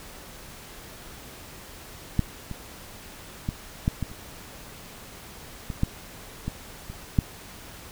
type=clicks; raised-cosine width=5 ms; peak=-8 / -21 / -14 / -9 / -15 / -29 / -19 / -9 / -16 / -24 / -6 dBFS; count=11; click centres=2.193 / 2.513 / 3.489 / 3.879 / 4.027 / 4.115 / 5.702 / 5.834 / 6.48 / 6.9 / 7.188 s; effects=pink hiss -44 dBFS RMS until 7.91 s